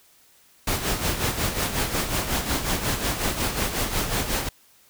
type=noise with tremolo; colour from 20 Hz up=pink; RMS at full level=-23 dBFS; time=0.67-4.49 s; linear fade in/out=5 ms; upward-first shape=sine; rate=5.5 Hz; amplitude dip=60%; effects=white hiss -57 dBFS RMS until 4.89 s